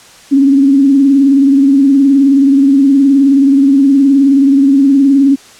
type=tone with vibrato; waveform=sine; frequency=275.3 Hz; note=C#4; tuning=12 cents flat; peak=-4 dBFS; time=0.31-5.36 s; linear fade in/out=20 ms; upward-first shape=sine; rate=19 Hz; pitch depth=60 cents each way; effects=white hiss -38 dBFS RMS until 5.59 s + low-pass 8000 Hz 12 dB/octave